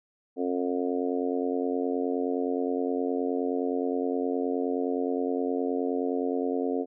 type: harmonic tone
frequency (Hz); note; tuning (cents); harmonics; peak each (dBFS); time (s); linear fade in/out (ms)
89.6; F2; +45; 3 / 4 / 5 / 6 / 7 / 8; -29 / -34 / -30 / -38 / -38 / -38; 0.36-6.86; 50
effects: none